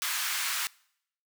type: high-pass noise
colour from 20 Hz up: pink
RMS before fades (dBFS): -31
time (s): 0.02-0.67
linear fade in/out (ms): 0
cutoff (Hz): 1200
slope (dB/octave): 24
effects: noise-tail reverb RT60 0.7 s tail -24 dB re dry